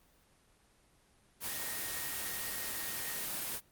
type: tone in noise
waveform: sine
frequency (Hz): 1864.7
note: A#6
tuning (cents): 0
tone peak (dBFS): -46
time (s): 1.45-3.27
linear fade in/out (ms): 50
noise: white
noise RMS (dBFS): -38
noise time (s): 1.4-3.61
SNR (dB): -11
effects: pink hiss -67 dBFS RMS until 3.71 s + Opus 24 kbps